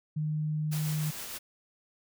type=tone; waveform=sine; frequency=153.2 Hz; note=D#3; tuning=27 cents flat; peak=-28 dBFS; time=0.16-1.11 s; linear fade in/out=10 ms
type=noise with tremolo; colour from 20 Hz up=white; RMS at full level=-39 dBFS; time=0.71-1.39 s; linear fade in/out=20 ms; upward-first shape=sine; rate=6.6 Hz; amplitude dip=25%
effects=none